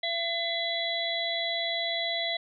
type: harmonic tone with a mistuned harmonic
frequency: 675 Hz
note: E5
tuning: 41 cents sharp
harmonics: 1 / 3 / 5 / 6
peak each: -33 / -33 / -33 / -33 dBFS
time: 0.03-2.37 s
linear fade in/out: 5 ms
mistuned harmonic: 6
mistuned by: -48 cents
effects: none